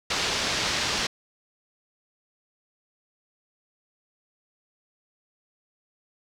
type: low-pass noise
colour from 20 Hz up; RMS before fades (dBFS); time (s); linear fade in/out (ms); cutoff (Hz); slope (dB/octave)
white; -27; 0.1-1.07; 5; 5700; 24
effects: none